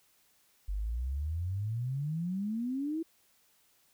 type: exponential sweep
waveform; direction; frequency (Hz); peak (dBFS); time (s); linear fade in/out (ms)
sine; up; 46.97 to 333.2; -31; 0.68-3.03; 10
effects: white hiss -68 dBFS RMS until 3.93 s